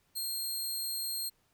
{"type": "tone", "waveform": "15% pulse", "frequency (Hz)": 4215, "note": "C8", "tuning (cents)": 12, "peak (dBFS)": -27, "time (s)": [0.15, 1.3], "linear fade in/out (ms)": 20, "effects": ["pink hiss -72 dBFS RMS until 1.53 s"]}